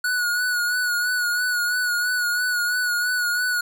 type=tone with vibrato; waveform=square; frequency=1462 Hz; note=F#6; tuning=21 cents flat; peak=-21 dBFS; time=0.04-3.61 s; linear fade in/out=5 ms; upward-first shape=sine; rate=3 Hz; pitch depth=37 cents each way; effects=none